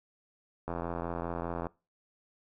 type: click train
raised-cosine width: 1 ms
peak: -21 dBFS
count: 85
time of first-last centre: 0.68-1.668 s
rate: 85 Hz
effects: noise-tail reverb RT60 0.3 s tail -23 dB re dry